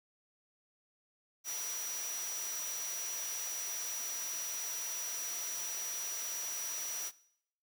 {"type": "tone in noise", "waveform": "sine", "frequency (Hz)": 5830, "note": "F#8", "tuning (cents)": -26, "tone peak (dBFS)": -37, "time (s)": [1.44, 7.12], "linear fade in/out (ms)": 50, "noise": "white", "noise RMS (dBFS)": -43, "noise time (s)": [1.44, 7.12], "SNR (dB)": 3, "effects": ["noise-tail reverb RT60 0.7 s tail -20 dB re dry", "high-pass 400 Hz 12 dB/octave"]}